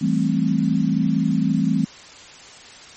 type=chord; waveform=sine; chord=A minor seventh; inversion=second; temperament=equal; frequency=164.81 / 196 / 220 / 261.6 Hz; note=E3 / G3 / A3 / C4; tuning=0 / 0 / 0 / 0 cents; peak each=-22 dBFS; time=0.01-1.85 s; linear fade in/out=10 ms; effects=white hiss -42 dBFS RMS until 2.96 s + MP3 32 kbps